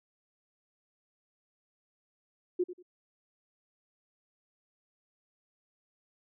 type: tone with echo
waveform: sine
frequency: 359.2 Hz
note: F4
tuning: 49 cents sharp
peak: -25 dBFS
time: 2.59-2.64 s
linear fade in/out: 10 ms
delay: 94 ms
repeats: 2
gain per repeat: -13 dB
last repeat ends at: 2.828 s
effects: none